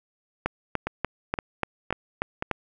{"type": "two click trains", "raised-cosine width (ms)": 0.5, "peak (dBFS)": [-9, -12], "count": [8, 4], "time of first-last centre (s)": [[0.46, 2.513], [0.87, 2.424]], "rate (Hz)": [3.41, 1.93], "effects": []}